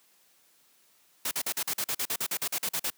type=noise bursts; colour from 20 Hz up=white; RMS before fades=-30 dBFS; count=16; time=1.25-2.902 s; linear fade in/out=5 ms; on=62 ms; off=44 ms; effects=white hiss -64 dBFS RMS until 2.97 s + high-pass 150 Hz 12 dB/octave